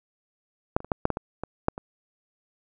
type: clicks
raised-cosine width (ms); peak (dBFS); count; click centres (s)
1; -6 / -25 / -26 / -9 / -6 / -12 / -15 / -17 / -6 / -21; 10; 0.765 / 0.804 / 0.846 / 0.918 / 1.054 / 1.103 / 1.171 / 1.436 / 1.684 / 1.779
effects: none